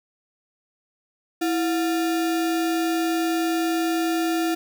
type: tone with sample-and-hold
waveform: sine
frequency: 329.6 Hz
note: E4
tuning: in tune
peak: -20 dBFS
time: 1.41-4.55 s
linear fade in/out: 10 ms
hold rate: 1050 Hz
effects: none

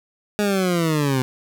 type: linear sweep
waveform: 20% pulse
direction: down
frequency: 210 to 126.2 Hz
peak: -13 dBFS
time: 0.39-1.22 s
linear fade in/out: 0 ms
effects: none

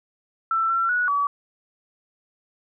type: tone with pitch steps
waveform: sine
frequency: 1334 / 1353 / 1465 / 1141 Hz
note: E6 / E6 / F#6 / C#6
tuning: +20 / +45 / -18 / +50 cents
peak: -19 dBFS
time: 0.51-1.27 s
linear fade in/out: 2 ms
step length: 190 ms
effects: none

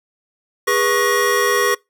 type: tone cluster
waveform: square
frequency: 408.6 / 488.2 / 1105 / 1891 Hz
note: G#4 / B4 / C#6 / A#6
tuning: -28 / -20 / -6 / +24 cents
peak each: -21 dBFS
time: 0.67-1.75 s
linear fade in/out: 10 ms
effects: noise-tail reverb RT60 0.2 s tail -24 dB re dry

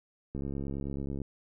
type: click train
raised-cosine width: 3 ms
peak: -24 dBFS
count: 61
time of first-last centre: 0.35-1.217 s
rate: 69.2 Hz
effects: none

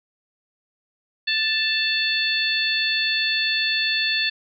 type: harmonic tone with a mistuned harmonic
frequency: 880 Hz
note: A5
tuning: in tune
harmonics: 2 / 3 / 4 / 5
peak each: -25 / -25 / -25 / -25 dBFS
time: 1.27-4.3 s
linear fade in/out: 10 ms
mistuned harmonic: 3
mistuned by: +18 cents
effects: none

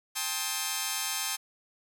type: chord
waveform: 5% pulse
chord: A half-diminished seventh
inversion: third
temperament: just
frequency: 792 / 880 / 1056 / 1267.2 Hz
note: G5 / A5 / C6 / Eb6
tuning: +18 / 0 / +16 / +31 cents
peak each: -25 dBFS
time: 0.15-1.37 s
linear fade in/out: 20 ms
effects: none

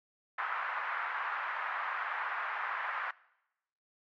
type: band-pass noise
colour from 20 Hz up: pink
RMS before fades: -36 dBFS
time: 0.38-3.11 s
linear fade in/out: 5 ms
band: 990 to 1800 Hz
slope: 24 dB/octave
effects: noise-tail reverb RT60 0.9 s tail -22 dB re dry + MP3 64 kbps

